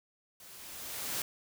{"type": "noise with level ramp", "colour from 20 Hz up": "white", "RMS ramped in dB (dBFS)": [-53, -34], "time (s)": [0.4, 1.22], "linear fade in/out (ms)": 2, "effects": []}